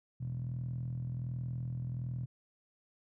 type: tone with band-pass filter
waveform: 10% pulse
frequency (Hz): 41.32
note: E1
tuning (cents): +5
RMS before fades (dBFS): -38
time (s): 0.2-2.26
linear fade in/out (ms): 10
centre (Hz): 130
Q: 7.3
effects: none